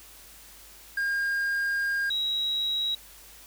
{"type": "tone pair in turn", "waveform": ["triangle", "sine"], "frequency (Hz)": [1613, 3851], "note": ["G6", "B7"], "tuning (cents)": [49, -44], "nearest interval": "octave + minor third", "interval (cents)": 1507, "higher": "second", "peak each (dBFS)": [-23, -25], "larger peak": "first", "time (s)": [[0.97, 2.1], [2.1, 2.95]], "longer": "first", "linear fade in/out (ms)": 5, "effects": ["added 50 Hz sine -57 dBFS peak until 3.46 s", "white hiss -50 dBFS RMS until 3.46 s"]}